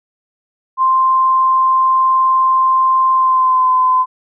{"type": "tone with pitch glide", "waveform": "sine", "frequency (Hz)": [1046.5, 1023.8], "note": ["C6", "C6"], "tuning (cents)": [0, -38], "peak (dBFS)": -9, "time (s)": [0.77, 4.06], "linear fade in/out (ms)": 50, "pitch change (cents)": -38, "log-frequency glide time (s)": [3.13, 3.72], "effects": []}